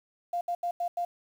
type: tone bursts at uneven times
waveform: sine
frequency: 698.5 Hz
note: F5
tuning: in tune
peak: -27 dBFS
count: 5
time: 0.33-0.41 / 0.48-0.55 / 0.63-0.71 / 0.8-0.88 / 0.97-1.05 s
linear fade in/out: 5 ms
effects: 9-bit